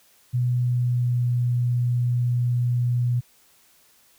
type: tone with pitch glide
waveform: sine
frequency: 123.47 to 121.98 Hz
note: B2 to B2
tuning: 0 to -21 cents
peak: -19 dBFS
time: 0.33-3.21 s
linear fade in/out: 20 ms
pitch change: -21 cents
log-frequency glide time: 0.51-1.28 s
effects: white hiss -58 dBFS RMS until 4.18 s